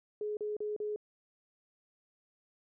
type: tone bursts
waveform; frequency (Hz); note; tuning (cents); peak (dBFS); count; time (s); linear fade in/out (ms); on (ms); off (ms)
sine; 421.1; G#4; +24; -33; 4; 0.21-0.961; 2; 160; 37
effects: none